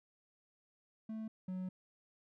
triangle tone pair in turn, 220 / 185 Hz, A3 / F#3, 0 / 0 cents, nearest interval minor third, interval 300 cents, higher first, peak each -38 / -36 dBFS, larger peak second, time 1.09-1.28 / 1.48-1.69 s, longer second, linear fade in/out 5 ms, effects none

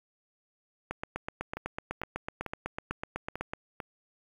two click trains, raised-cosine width 0.5 ms, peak -21 / -18 dBFS, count 6 / 22, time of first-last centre 1.57-3.802 / 0.91-3.535 s, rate 2.24 / 8 Hz, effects 8-bit

